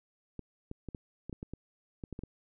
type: clicks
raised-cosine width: 3 ms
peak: -27 dBFS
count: 12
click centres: 0.393 / 0.714 / 0.887 / 0.948 / 1.296 / 1.328 / 1.429 / 1.536 / 2.038 / 2.127 / 2.191 / 2.236 s
effects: none